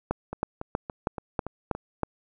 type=two click trains; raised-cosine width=1 ms; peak=-11 / -19 dBFS; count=7 / 6; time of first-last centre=0.11-2.033 / 0.33-1.75 s; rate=3.12 / 3.52 Hz; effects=none